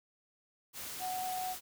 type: tone in noise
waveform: sine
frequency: 740 Hz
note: F#5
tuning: in tune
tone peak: -35 dBFS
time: 0.99-1.56 s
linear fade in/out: 50 ms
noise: white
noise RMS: -43 dBFS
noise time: 0.73-1.61 s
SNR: +5 dB
effects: none